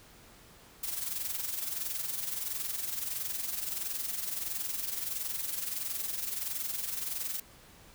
blue noise with amplitude modulation, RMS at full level -33 dBFS, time 0.83-7.4 s, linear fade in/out 5 ms, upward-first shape sine, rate 21.5 Hz, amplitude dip 60%, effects pink hiss -56 dBFS RMS until 7.94 s

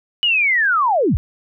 sine linear sweep, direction down, 2970 to 34.65 Hz, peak -13 dBFS, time 0.23-1.17 s, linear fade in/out 0 ms, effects none

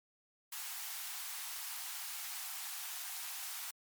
white high-pass noise, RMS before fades -43 dBFS, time 0.52-3.71 s, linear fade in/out 5 ms, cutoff 700 Hz, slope 96 dB/octave, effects MP3 96 kbps

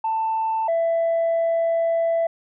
sine tone pair in turn, 888 / 665.2 Hz, A5 / E5, +16 / +16 cents, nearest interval perfect fourth, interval 500 cents, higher first, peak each -19 / -16 dBFS, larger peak second, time 0.04-0.68 / 0.68-2.27 s, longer second, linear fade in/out 5 ms, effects tanh soft clip ceiling -16 dBFS

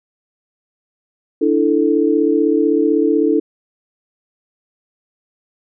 sine chord, D suspended second, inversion none, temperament equal, 293.7 / 329.6 / 440 Hz, D4 / E4 / A4, 0 / 0 / 0 cents, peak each -16 dBFS, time 1.41-3.4 s, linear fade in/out 10 ms, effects none

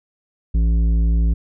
sine tone with tanh clipping, 56.1 Hz, A1, 34 cents sharp, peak -15 dBFS, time 0.54-1.34 s, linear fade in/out 10 ms, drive 10 dB, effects none

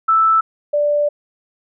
sine tone pair in turn, 1318.5 / 587.3 Hz, E6 / D5, 0 / 0 cents, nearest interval octave + major second, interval 1400 cents, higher first, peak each -10 / -13 dBFS, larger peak first, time 0.08-0.41 / 0.73-1.09 s, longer second, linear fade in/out 10 ms, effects none

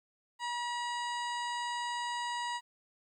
harmonic tone, 961 Hz, B5, 48 cents flat, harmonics 1 / 2 / 3 / 4 / 5 / 7 / 8 / 9, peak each -35 / -41 / -45 / -47 / -49 / -52 / -53 / -54 dBFS, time 0.39-2.61 s, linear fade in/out 50 ms, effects 12-bit

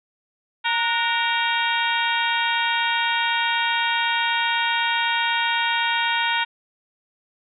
harmonic tone with a mistuned harmonic, 464 Hz, A#4, 8 cents flat, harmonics 2 / 3 / 4 / 5 / 6 / 7 / 8, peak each -24 / -26 / -27 / -28 / -29 / -29 / -30 dBFS, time 0.64-6.45 s, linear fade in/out 20 ms, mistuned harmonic 3, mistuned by +84 cents, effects none

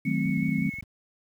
sine tone with vibrato, 2205 Hz, C#7, 10 cents flat, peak -34 dBFS, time 0.05-0.81 s, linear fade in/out 5 ms, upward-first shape sine, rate 5.4 Hz, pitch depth 16 cents each way
sine chord, D# diminished seventh, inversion none, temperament equal with one note detuned, 155.56 / 185 / 216.6 / 261.6 Hz, D#3 / F#3 / A3 / C4, 0 / 0 / -27 / 0 cents, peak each -29 dBFS, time 0.05-0.7 s, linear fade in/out 10 ms
clicks, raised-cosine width 5 ms, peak -30 dBFS, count 11, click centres 0.256 / 0.291 / 0.374 / 0.429 / 0.484 / 0.582 / 0.615 / 0.661 / 0.738 / 0.786 / 0.827 s
effects high-pass 60 Hz 12 dB/octave + 9-bit

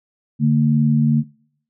sine tone pair together, 145.65 / 227.7 Hz, D3 / A#3, -14 / -40 cents, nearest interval minor sixth, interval 774 cents, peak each -15 dBFS, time 0.39-1.24 s, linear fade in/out 50 ms, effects noise-tail reverb RT60 0.7 s tail -25 dB re dry

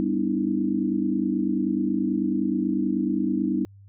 sine chord, E minor seventh, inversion first, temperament equal with one note detuned, 196 / 246.9 / 293.7 / 323 Hz, G3 / B3 / D4 / E4, 0 / 0 / 0 / -35 cents, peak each -27 dBFS, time 0-3.65 s, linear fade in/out 0 ms, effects added 99 Hz sine -46 dBFS peak until 3.88 s

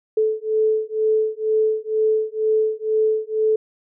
sine beating tone pair, 434.4 / 436.5 Hz, A4 / A4, -22 / -14 cents, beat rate 2.1 Hz, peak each -20 / -20 dBFS, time 0.17-3.56 s, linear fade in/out 5 ms, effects none

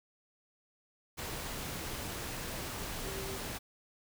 sine tone in noise, 388.1 Hz, G4, 17 cents flat, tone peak -43 dBFS, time 3.03-3.39 s, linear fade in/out 20 ms, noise pink, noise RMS -40 dBFS, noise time 1.17-3.59 s, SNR -6 dB, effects none

